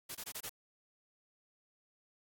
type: noise bursts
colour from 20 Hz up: white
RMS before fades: -43 dBFS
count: 5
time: 0.09-0.492 s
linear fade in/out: 10 ms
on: 62 ms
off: 23 ms
effects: AAC 64 kbps